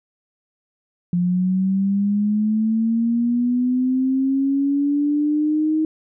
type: linear sweep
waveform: sine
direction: up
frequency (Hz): 174.61 to 314.9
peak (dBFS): -16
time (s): 1.13-5.85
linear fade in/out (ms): 2
effects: none